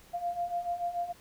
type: beating tone pair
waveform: sine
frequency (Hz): 693 / 699.9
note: F5 / F5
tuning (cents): -14 / +4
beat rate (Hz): 6.9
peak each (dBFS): -36 / -32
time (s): 0.13-1.13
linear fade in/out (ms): 20
effects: pink hiss -57 dBFS RMS until 1.2 s